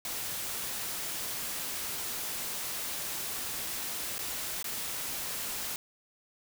white noise with dropouts, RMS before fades -36 dBFS, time 0.05-5.76 s, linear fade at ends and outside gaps 1 ms, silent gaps 4.182-4.19 / 4.627-4.643 s, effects none

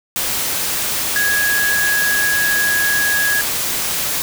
sine tone in noise, 1661.2 Hz, G#6, in tune, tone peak -15 dBFS, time 1.16-3.41 s, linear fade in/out 0 ms, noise white, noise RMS -20 dBFS, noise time 0.16-4.22 s, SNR +2 dB, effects none

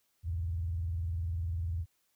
sine tone with vibrato, 84 Hz, E2, 33 cents sharp, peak -31 dBFS, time 0.23-1.86 s, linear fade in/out 50 ms, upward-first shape square, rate 20 Hz, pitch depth 200 cents each way, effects white hiss -75 dBFS RMS until 2.15 s

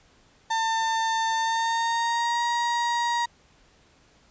35% pulse tone with pitch glide, 898 to 947.6 Hz, A5 to A#5, +35 to +28 cents, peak -21 dBFS, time 0.5-3.26 s, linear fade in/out 10 ms, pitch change +93 cents, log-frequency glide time 1.35-2.42 s, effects pink hiss -59 dBFS RMS until 4.3 s + resampled to 16000 Hz

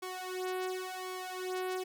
sawtooth tone with flanger, 370 Hz, F#4, in tune, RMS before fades -38 dBFS, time 0.02-1.84 s, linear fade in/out 10 ms, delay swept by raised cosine 0.89 to 2.79 ms, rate 0.92 Hz, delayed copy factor +1, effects none

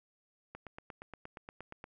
click train, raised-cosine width 0.5 ms, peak -30 dBFS, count 12, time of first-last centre 0.55-1.841 s, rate 8.52 Hz, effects none

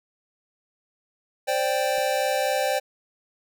square chord, C suspended second, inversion none, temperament equal, 523.3 / 587.3 / 784 Hz, C5 / D5 / G5, 0 / 0 / 0 cents, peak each -27 dBFS, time 1.47-2.8 s, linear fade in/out 20 ms
clicks, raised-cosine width 2 ms, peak -35 dBFS, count 2, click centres 1.979 / 1.985 s
effects none

